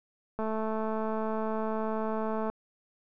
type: click train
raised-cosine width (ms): 1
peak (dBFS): -20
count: 463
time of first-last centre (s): 0.39-2.5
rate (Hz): 219
effects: none